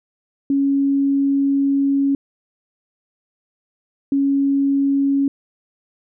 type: tone pair in turn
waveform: sine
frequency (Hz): 277.2 / 277.2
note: C#4 / C#4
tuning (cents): 0 / 0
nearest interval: unison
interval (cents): 0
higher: neither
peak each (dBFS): -14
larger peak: neither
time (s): 0.5-2.15 / 4.12-5.28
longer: first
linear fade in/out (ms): 2
effects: none